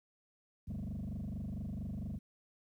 sine tone with frequency modulation, 143.5 Hz, D3, 40 cents flat, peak -35 dBFS, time 0.67-2.19 s, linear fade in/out 20 ms, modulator 24.4 Hz, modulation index 3.6, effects tanh soft clip ceiling -37 dBFS + 12-bit

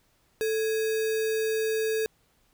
sine tone with sample-and-hold, 440 Hz, A4, in tune, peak -24 dBFS, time 0.41-2.06 s, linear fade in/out 0 ms, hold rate 2100 Hz, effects pink hiss -67 dBFS RMS until 2.53 s

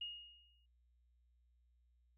sine tone with exponential decay, 2861 Hz, F7, 41 cents sharp, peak -40 dBFS, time 0.01-0.66 s, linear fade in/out 5 ms, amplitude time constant 140 ms, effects added 60 Hz sine -70 dBFS peak until 2.17 s

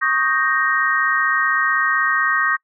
sine chord, Eb dominant seventh, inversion third, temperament equal, 1108.7 / 1244.5 / 1568 / 1864.7 Hz, Db6 / Eb6 / G6 / Bb6, 0 / 0 / 0 / 0 cents, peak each -23 / -22 / -21 / -19 dBFS, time 0.01-2.57 s, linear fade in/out 20 ms, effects noise-tail reverb RT60 0.1 s tail -26 dB re dry

